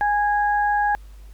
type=tone pair together; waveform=sine; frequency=826.5 / 1649 Hz; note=G#5 / G#6; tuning=-9 / -13 cents; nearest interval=octave; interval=1196 cents; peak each=-18 / -24 dBFS; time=0.01-0.95 s; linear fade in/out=0 ms; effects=added 50 Hz sine -39 dBFS peak until 1.33 s + pink hiss -57 dBFS RMS until 1.33 s